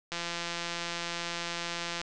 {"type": "click train", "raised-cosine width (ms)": 0.2, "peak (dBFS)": -17, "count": 325, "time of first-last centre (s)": [0.12, 2.015], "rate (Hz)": 171, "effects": ["resampled to 22050 Hz"]}